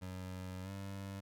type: tone with pitch glide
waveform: 25% pulse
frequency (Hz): 92.5 to 97.94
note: F#2 to G2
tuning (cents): 0 to -1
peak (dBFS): -39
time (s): 0.01-1.21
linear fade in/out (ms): 20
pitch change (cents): +99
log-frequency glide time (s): 0.62-0.7
effects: none